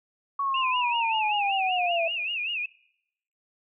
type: exponential sweep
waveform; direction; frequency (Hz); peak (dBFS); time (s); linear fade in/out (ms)
sine; down; 1124 to 658; -24; 0.39-2.08; 5
type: tone with vibrato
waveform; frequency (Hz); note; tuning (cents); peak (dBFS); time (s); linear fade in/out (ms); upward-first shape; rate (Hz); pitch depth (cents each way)
sine; 2637; E7; 0; -27; 0.54-2.66; 5; sine; 5.2; 150
effects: noise-tail reverb RT60 0.8 s tail -23 dB re dry